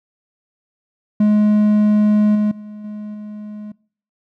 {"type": "tone with level steps", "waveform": "triangle", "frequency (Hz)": 210.4, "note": "G#3", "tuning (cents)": 23, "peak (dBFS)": [-8, -11, -28, -24, -26], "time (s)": [1.2, 3.72], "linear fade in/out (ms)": 5, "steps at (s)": [2.35, 2.51, 2.84, 3.14], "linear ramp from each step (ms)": 5, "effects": ["noise-tail reverb RT60 0.5 s tail -23 dB re dry"]}